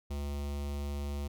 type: tone with notch filter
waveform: square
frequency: 71.5 Hz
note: D2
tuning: 46 cents flat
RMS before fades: -36 dBFS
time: 0.1-1.28 s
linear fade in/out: 10 ms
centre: 1600 Hz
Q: 1.7
effects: none